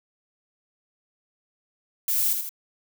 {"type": "noise with echo", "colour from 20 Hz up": "violet", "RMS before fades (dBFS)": -24, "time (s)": [2.08, 2.33], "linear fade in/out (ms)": 2, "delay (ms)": 81, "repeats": 2, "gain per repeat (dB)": -5, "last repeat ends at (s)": 2.492, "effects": []}